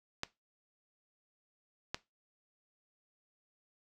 clicks, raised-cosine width 0.2 ms, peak -17 dBFS, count 2, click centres 0.234 / 1.945 s, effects noise-tail reverb RT60 0.2 s tail -18 dB re dry

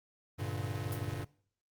square chord, G minor, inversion none, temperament equal with one note detuned, 98 / 116.54 / 143.23 Hz, G2 / Bb2 / D3, 0 / 0 / -43 cents, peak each -38 / -40 / -41 dBFS, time 0.38-1.25 s, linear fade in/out 20 ms
blue noise with exponential decay, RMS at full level -40 dBFS, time 0.92-1.06 s, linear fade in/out 5 ms, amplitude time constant 30 ms
effects noise-tail reverb RT60 0.5 s tail -21 dB re dry + Opus 24 kbps

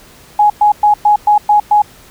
sine tone bursts, 835 Hz, G#5, 9 cents sharp, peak -5 dBFS, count 7, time 0.39-1.82 s, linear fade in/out 5 ms, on 110 ms, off 110 ms, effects pink hiss -41 dBFS RMS until 2.1 s

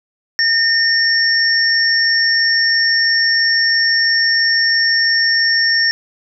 sine tone pair together, 1823 / 5463 Hz, A#6 / F8, -39 / -39 cents, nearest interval octave + perfect fifth, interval 1900 cents, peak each -14 dBFS, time 0.39-5.91 s, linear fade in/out 0 ms, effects none

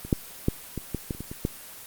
clicks, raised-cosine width 3 ms, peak -24 / -7 / -8 / -17 / -15 / -15 / -28 / -21 / -22 / -11 dBFS, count 10, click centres 0.05 / 0.128 / 0.484 / 0.777 / 0.947 / 1.108 / 1.149 / 1.206 / 1.315 / 1.451 s, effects white hiss -43 dBFS RMS until 1.86 s + Opus 24 kbps

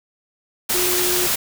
sine tone in noise, 360 Hz, F#4, 47 cents flat, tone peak -23 dBFS, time 0.74-1.27 s, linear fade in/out 10 ms, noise white, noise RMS -20 dBFS, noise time 0.69-1.36 s, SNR -6 dB, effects none

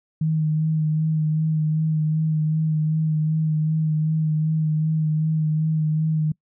sine tone with vibrato, 156.2 Hz, D#3, 7 cents sharp, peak -18 dBFS, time 0.21-6.32 s, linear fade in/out 5 ms, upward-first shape sine, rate 2.6 Hz, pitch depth 23 cents each way, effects noise-tail reverb RT60 0.1 s tail -25 dB re dry

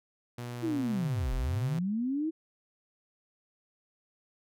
sawtooth tone with pitch glide, 121.1 to 128.3 Hz, B2 to C3, -34 to -34 cents, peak -33 dBFS, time 0.38-1.79 s, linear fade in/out 5 ms, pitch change +100 cents, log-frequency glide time 0.83-0.99 s
sine linear two-way sweep, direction down then up, 346 to 34.52 to 328.3 Hz, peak -28 dBFS, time 0.62-2.31 s, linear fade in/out 20 ms, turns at 1.34 s
effects none

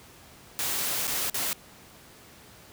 white noise with dropouts, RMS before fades -29 dBFS, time 0.59-1.53 s, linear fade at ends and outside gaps 0 ms, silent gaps 1.07-1.077 / 1.298-1.344 s, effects pink hiss -51 dBFS RMS until 2.72 s + high-pass 60 Hz 12 dB/octave

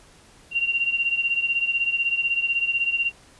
sine beating tone pair, 2761 / 2777 Hz, F7 / F7, -20 / -10 cents, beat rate 16 Hz, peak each -22 / -26 dBFS, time 0.51-3.12 s, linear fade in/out 50 ms, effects pink hiss -52 dBFS RMS until 3.39 s + resampled to 24000 Hz

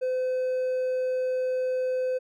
triangle tone with hard clipping, 511 Hz, C5, 41 cents flat, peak -25 dBFS, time 0.01-2.19 s, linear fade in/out 20 ms, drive 5 dB, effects none

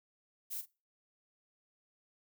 violet noise with echo, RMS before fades -40 dBFS, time 0.5-0.62 s, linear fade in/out 20 ms, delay 42 ms, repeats 1, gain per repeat -12 dB, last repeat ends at 0.662 s, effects noise-tail reverb RT60 0.3 s tail -22 dB re dry

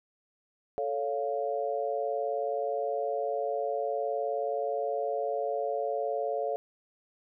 sine chord, A augmented, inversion none, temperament equal with one note detuned, 440 / 559.5 / 698.5 Hz, A4 / C#5 / E#5, 0 / +16 / 0 cents, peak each -33 / -32 / -33 dBFS, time 0.78-6.56 s, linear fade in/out 0 ms, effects none

